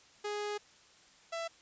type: tone pair in turn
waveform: sawtooth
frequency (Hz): 415.3 / 665.9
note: G#4 / E5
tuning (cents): 0 / +17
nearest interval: minor sixth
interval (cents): 817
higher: second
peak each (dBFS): -31 / -32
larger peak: first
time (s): 0.24-0.58 / 1.32-1.48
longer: first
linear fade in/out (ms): 10
effects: white hiss -61 dBFS RMS until 1.61 s + resampled to 16000 Hz